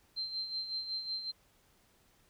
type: tone with tremolo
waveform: sine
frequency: 4132 Hz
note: C8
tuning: 22 cents flat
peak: -33 dBFS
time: 0.16-1.32 s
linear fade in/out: 20 ms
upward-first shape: sine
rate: 5.4 Hz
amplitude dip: 60%
effects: pink hiss -68 dBFS RMS until 2.29 s